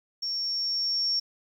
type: tone with level ramp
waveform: sine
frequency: 5490 Hz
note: F8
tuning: 31 cents flat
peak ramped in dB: -28 to -23 dBFS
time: 0.22-1.2 s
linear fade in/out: 10 ms
effects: 9-bit